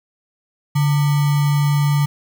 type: tone with sample-and-hold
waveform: sine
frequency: 144.6 Hz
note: D3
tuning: 27 cents flat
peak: -13 dBFS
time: 0.75-2.06 s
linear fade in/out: 10 ms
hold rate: 1050 Hz
effects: none

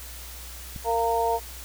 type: click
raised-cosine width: 5 ms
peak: -25 dBFS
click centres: 0.762 s
type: harmonic tone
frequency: 230 Hz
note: A#3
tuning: 23 cents flat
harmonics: 2 / 3 / 4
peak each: -26 / -26 / -25 dBFS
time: 0.84-1.4 s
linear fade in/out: 50 ms
effects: added 61 Hz sine -41 dBFS peak until 1.64 s + white hiss -42 dBFS RMS until 1.64 s

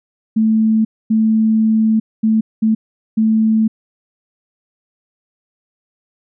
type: tone bursts at uneven times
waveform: sine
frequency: 220 Hz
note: A3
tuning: in tune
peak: -10 dBFS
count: 5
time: 0.36-0.85 / 1.1-2 / 2.23-2.41 / 2.62-2.75 / 3.17-3.68 s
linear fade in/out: 10 ms
effects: none

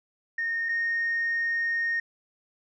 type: tone pair in turn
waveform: sine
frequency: 1840 / 1849.8 Hz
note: A#6 / A#6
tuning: -23 / -14 cents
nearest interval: unison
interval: 9 cents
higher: second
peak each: -25 / -23 dBFS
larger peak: second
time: 0.38-0.69 / 0.69-2 s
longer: second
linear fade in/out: 5 ms
effects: tanh soft clip ceiling -21 dBFS

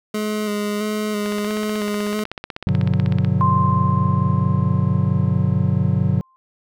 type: tone with vibrato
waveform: 25% pulse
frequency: 210 Hz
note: G#3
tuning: 19 cents sharp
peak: -17 dBFS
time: 0.14-2.24 s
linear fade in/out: 5 ms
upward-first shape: square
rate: 1.5 Hz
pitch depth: 21 cents each way
type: click train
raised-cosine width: 0.3 ms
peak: -14 dBFS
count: 33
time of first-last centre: 1.26-3.248 s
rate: 16.1 Hz
type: chord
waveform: triangle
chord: G major seventh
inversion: none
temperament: just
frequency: 98 / 122.5 / 147 / 183.75 Hz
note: G2 / B2 / D3 / F#3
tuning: 0 / -14 / +2 / -12 cents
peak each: -19 dBFS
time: 2.67-6.21 s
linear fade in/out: 0 ms
type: tone with exponential decay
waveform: sine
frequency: 1046.5 Hz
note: C6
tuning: in tune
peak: -15 dBFS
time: 3.41-6.36 s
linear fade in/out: 0 ms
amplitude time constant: 640 ms
effects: none

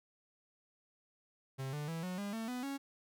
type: tone with pitch steps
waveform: 45% pulse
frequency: 133.5 / 148.13 / 164.36 / 182.37 / 202.3 / 224.5 / 249.1 / 276.4 Hz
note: C3 / D3 / E3 / F#3 / G#3 / A3 / B3 / C#4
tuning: +35 / +15 / -5 / -25 / -45 / +35 / +15 / -5 cents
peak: -38 dBFS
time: 1.58-2.78 s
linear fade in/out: 20 ms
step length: 150 ms
effects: none

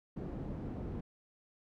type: low-pass noise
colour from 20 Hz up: white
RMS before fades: -41 dBFS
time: 0.16-1.01 s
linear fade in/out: 10 ms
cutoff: 240 Hz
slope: 12 dB/octave
effects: none

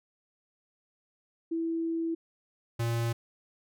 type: tone pair in turn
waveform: sine / square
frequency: 329.6 / 116.53 Hz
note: E4 / A#2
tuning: 0 / 0 cents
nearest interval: octave + tritone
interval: 1800 cents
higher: first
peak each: -28 dBFS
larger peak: neither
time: 1.51-2.15 / 2.79-3.13 s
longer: first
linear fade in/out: 10 ms
effects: none

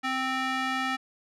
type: tone with band-pass filter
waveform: square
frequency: 261.6 Hz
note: C4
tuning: in tune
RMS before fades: -29 dBFS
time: 0.03-0.97 s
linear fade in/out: 20 ms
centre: 1800 Hz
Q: 1.1
effects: none

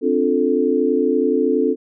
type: chord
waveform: sine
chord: D minor seventh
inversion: third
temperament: equal with one note detuned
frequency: 261.6 / 293.7 / 350.8 / 440 Hz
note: C4 / D4 / F4 / A4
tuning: 0 / 0 / +8 / 0 cents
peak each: -20 / -21 / -22 / -18 dBFS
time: 0.01-1.76 s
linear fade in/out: 50 ms
effects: none

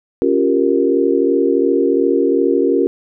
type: chord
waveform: sine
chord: G half-diminished seventh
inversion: second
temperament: equal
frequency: 277.2 / 349.2 / 392 / 466.2 Hz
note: Db4 / F4 / G4 / Bb4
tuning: 0 / 0 / 0 / 0 cents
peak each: -17 dBFS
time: 0.22-2.87 s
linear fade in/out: 0 ms
effects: none

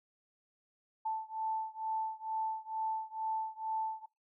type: beating tone pair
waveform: sine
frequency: 880 / 882.2 Hz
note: A5 / A5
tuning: 0 / +4 cents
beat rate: 2.2 Hz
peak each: -37 / -38 dBFS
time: 1.05-4.06 s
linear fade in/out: 10 ms
effects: noise-tail reverb RT60 0.2 s tail -21 dB re dry

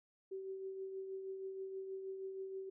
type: tone with tremolo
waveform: sine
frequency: 383.6 Hz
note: G4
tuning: 37 cents flat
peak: -40 dBFS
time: 0.31-2.7 s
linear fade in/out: 10 ms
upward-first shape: triangle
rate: 6.3 Hz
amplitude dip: 45%
effects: none

